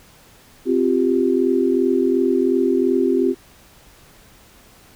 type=chord; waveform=sine; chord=C suspended fourth; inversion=none; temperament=equal; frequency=261.6 / 349.2 / 392 Hz; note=C4 / F4 / G4; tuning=0 / 0 / 0 cents; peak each=-19 dBFS; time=0.65-3.35 s; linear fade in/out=50 ms; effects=pink hiss -49 dBFS RMS until 4.95 s